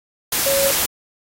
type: tone in noise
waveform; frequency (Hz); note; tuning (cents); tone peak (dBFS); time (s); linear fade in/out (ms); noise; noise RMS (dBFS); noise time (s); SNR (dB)
sine; 551; C#5; -11; -17; 0.46-0.71; 5; white; -19; 0.32-0.86; -1
effects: AAC 48 kbps